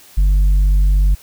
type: tone with tanh clipping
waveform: triangle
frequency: 48.43 Hz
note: G1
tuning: 20 cents flat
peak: -10 dBFS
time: 0.17-1.15 s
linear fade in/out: 10 ms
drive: 8 dB
effects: white hiss -44 dBFS RMS until 1.22 s